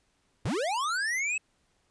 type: linear sweep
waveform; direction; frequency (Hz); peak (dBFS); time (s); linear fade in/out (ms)
square; up; 73.42 to 2632; -28; 0.45-1.38; 5
effects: pink hiss -71 dBFS RMS until 1.9 s + resampled to 22050 Hz